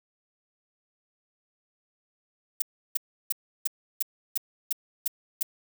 violet noise bursts, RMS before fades -25 dBFS, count 9, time 2.6-5.429 s, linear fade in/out 5 ms, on 21 ms, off 330 ms, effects none

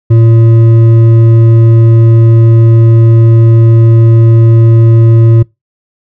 sine tone with hard clipping, 114.2 Hz, A#2, 35 cents flat, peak -3 dBFS, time 0.1-5.43 s, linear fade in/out 10 ms, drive 7 dB, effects noise-tail reverb RT60 0.2 s tail -24 dB re dry

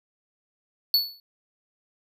square tone with exponential decay, 4435 Hz, C#8, in tune, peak -15 dBFS, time 0.94-1.2 s, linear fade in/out 1 ms, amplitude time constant 56 ms, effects none

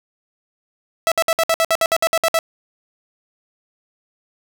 sawtooth tone bursts, 657 Hz, E5, 6 cents flat, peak -10 dBFS, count 13, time 1.07-2.389 s, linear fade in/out 0 ms, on 47 ms, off 59 ms, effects none

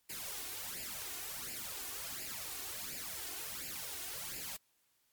white noise with flanger, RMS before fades -43 dBFS, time 0.09-4.57 s, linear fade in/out 10 ms, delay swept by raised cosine 0.41 to 2.81 ms, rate 1.4 Hz, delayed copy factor +0.75, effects white hiss -75 dBFS RMS until 5.12 s + MP3 96 kbps

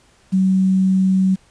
sine tone with quantisation, 189.1 Hz, F#3, 38 cents sharp, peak -12 dBFS, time 0.32-1.36 s, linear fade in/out 20 ms, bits 7, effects pink hiss -54 dBFS RMS until 1.5 s + resampled to 22050 Hz

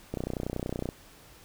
click train, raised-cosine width 2 ms, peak -18 dBFS, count 24, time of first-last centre 0.14-0.889 s, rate 30.7 Hz, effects pink hiss -54 dBFS RMS until 1.44 s

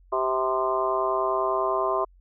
harmonic tone with a mistuned harmonic, 130 Hz, C3, 11 cents flat, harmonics 3 / 4 / 5 / 6 / 7 / 8 / 9, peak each -28 / -37 / -27 / -37 / -36 / -26 / -33 dBFS, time 0.12-2.05 s, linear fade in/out 10 ms, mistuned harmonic 9, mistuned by +51 cents, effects added 45 Hz sine -52 dBFS peak until 2.2 s

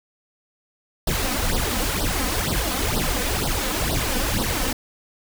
pink noise with flanger, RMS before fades -23 dBFS, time 1.07-4.73 s, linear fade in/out 5 ms, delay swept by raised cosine 0.21 to 4.01 ms, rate 2.1 Hz, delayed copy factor +0.9, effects none

